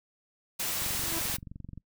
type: noise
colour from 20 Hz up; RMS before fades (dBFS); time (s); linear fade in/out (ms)
white; -32; 0.59-1.37; 10
type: click train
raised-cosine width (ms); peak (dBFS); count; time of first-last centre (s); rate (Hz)
5; -30; 23; 0.82-1.777; 23
type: tone with exponential growth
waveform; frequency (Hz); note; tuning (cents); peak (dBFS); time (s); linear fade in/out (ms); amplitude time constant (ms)
sawtooth; 331.1; E4; +8; -28; 0.85-1.19; 2; 72
effects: noise-tail reverb RT60 0.1 s tail -23 dB re dry